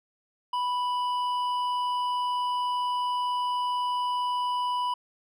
sine tone with hard clipping, 987.8 Hz, B5, in tune, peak -27 dBFS, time 0.53-4.94 s, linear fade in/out 5 ms, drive 7 dB, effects none

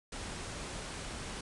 pink low-pass noise, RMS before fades -42 dBFS, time 0.12-1.41 s, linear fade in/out 5 ms, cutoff 10000 Hz, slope 96 dB/octave, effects none

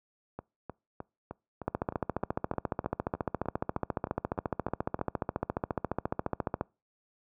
two click trains, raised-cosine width 1 ms, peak -24 / -15 dBFS, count 16 / 72, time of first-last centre 0.39-4.991 / 1.68-6.611 s, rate 3.26 / 14.4 Hz, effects noise-tail reverb RT60 0.3 s tail -26 dB re dry + high-pass 60 Hz 12 dB/octave

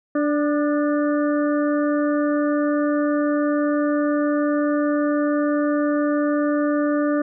harmonic tone with a mistuned harmonic, 293.7 Hz, D4, in tune, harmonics 1 / 2 / 4 / 5 / 6, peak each -19 / -23 / -30 / -34 / -36 dBFS, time 0.15-7.22 s, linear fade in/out 5 ms, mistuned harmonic 4, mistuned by +36 cents, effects none

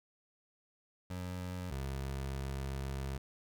25% pulse tone pair in turn, 90.5 / 67.49 Hz, F#2 / C#2, -38 / -46 cents, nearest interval perfect fourth, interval 508 cents, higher first, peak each -35 / -33 dBFS, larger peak second, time 1.1-1.71 / 1.71-3.18 s, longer second, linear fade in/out 5 ms, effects none

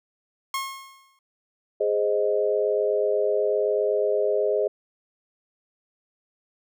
sawtooth tone with exponential decay, 1080 Hz, C#6, 45 cents flat, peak -20 dBFS, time 0.54-1.19 s, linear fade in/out 2 ms, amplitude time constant 140 ms
sine chord, Ab major, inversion none, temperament equal, 415.3 / 523.3 / 622.3 Hz, Ab4 / C5 / Eb5, 0 / 0 / 0 cents, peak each -23 / -26 / -25 dBFS, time 1.8-4.68 s, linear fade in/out 10 ms
effects none

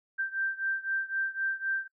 sine beating tone pair, 1568 / 1571.9 Hz, G6 / G6, 0 / +4 cents, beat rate 3.9 Hz, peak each -31 / -33 dBFS, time 0.18-1.88 s, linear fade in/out 20 ms, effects noise-tail reverb RT60 0.1 s tail -25 dB re dry

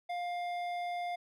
triangle tone with hard clipping, 704 Hz, F5, 14 cents sharp, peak -36 dBFS, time 0.09-1.16 s, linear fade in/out 10 ms, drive 14 dB, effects none

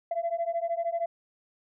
sine beating tone pair, 670 / 683 Hz, E5 / F5, +28 / -39 cents, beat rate 13 Hz, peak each -29 dBFS, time 0.11-1.06 s, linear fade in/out 5 ms, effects tanh soft clip ceiling -22 dBFS

